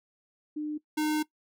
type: tone pair in turn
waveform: sine / square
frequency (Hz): 301.6 / 305.8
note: D4 / D#4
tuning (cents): +46 / -30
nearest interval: unison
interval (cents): 24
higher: second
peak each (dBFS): -30 / -26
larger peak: second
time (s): 0.56-0.78 / 0.97-1.23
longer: second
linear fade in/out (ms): 10
effects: noise-tail reverb RT60 0.1 s tail -19 dB re dry